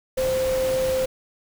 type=tone in noise; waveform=sine; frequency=521 Hz; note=C5; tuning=7 cents flat; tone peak=-20 dBFS; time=0.17-1.06 s; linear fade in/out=10 ms; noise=pink; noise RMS=-32 dBFS; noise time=0.17-1.06 s; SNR=+9 dB; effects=none